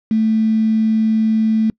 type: tone with quantisation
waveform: sine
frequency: 220 Hz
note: A3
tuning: in tune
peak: -12 dBFS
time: 0.11-1.7 s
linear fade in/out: 2 ms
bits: 5
effects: noise-tail reverb RT60 0.1 s tail -26 dB re dry + low-pass 2000 Hz 12 dB/octave